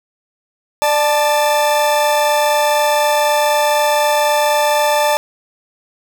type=tone pair together; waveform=40% pulse; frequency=594 / 879 Hz; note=D5 / A5; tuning=+20 / -2 cents; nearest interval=perfect fifth; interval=678 cents; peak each=-14 dBFS; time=0.82-5.17 s; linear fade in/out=0 ms; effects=7-bit